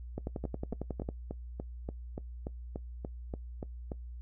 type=two click trains; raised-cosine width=2 ms; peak=-22 / -24 dBFS; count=11 / 13; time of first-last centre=0.18-1.089 / 0.44-3.918 s; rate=11 / 3.45 Hz; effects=noise-tail reverb RT60 0.1 s tail -20 dB re dry + added 60 Hz sine -41 dBFS peak until 4.21 s